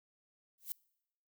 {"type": "noise with exponential growth", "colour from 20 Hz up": "violet", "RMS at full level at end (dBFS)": -36, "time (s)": [0.58, 0.72], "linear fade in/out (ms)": 0, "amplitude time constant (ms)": 29, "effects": ["noise-tail reverb RT60 0.8 s tail -25 dB re dry"]}